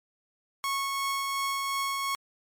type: tone with tremolo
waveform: sawtooth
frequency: 1100 Hz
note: C#6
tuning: 14 cents flat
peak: -23 dBFS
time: 0.64-2.15 s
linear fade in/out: 0 ms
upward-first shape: triangle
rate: 2.8 Hz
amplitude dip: 25%
effects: MP3 64 kbps